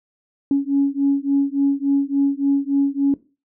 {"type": "beating tone pair", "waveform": "sine", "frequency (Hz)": [277.2, 280.7], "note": ["C#4", "C#4"], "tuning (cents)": [0, 22], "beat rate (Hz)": 3.5, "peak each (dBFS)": -18, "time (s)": [0.51, 3.14], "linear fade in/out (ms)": 2, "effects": ["noise-tail reverb RT60 0.3 s tail -17 dB re dry", "tanh soft clip ceiling -8 dBFS"]}